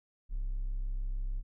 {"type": "tone", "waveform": "triangle", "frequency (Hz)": 33.26, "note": "C1", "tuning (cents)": 29, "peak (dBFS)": -28, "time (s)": [0.29, 1.43], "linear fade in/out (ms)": 50, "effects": ["tanh soft clip ceiling -27 dBFS"]}